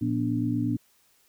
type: harmonic tone with a mistuned harmonic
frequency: 58.27 Hz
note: A#1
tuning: in tune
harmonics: 2 / 3 / 4 / 5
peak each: -29 / -38 / -28 / -28 dBFS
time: 0.01-0.77 s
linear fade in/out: 10 ms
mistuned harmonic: 4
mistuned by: +71 cents
effects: white hiss -64 dBFS RMS until 1.28 s